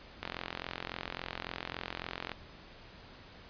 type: click train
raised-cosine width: 0.3 ms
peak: -20 dBFS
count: 92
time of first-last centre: 0.23-2.317 s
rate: 43.6 Hz
effects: pink hiss -53 dBFS RMS until 3.49 s + resampled to 11025 Hz